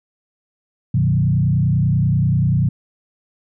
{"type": "tone with frequency modulation", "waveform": "sine", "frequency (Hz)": 135.6, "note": "C#3", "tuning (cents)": -38, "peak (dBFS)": -13, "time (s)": [0.94, 2.69], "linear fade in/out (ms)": 5, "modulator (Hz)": 30.3, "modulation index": 1.3, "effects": []}